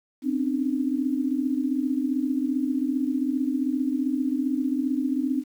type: tone cluster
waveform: sine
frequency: 258.6 / 273.9 / 301.2 Hz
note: C4 / C#4 / D4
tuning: -20 / -21 / +44 cents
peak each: -25 / -30 / -27 dBFS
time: 0.22-5.44 s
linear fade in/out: 50 ms
effects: 9-bit